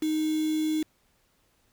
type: tone with quantisation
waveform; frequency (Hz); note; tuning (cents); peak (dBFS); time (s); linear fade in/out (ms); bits
sine; 311; D#4; -1; -24; 0.02-0.83; 5; 6
effects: pink hiss -68 dBFS RMS until 1.72 s